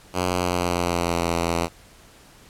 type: tone with pitch glide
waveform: 5% pulse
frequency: 90.4 to 84.83 Hz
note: F#2 to F2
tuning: -40 to -50 cents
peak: -10 dBFS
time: 0.13-1.69 s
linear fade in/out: 50 ms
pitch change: -110 cents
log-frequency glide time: 0.26-1.25 s
effects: pink hiss -50 dBFS RMS until 2.49 s + low-pass 12000 Hz 12 dB/octave